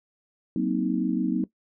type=chord; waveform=sine; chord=C half-diminished seventh; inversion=second; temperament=just; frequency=188.37 / 235.5 / 261.6 / 314 Hz; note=Gb3 / Bb3 / C4 / Eb4; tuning=+31 / +18 / 0 / +16 cents; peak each=-28 dBFS; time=0.56-1.44 s; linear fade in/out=2 ms; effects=noise-tail reverb RT60 0.1 s tail -18 dB re dry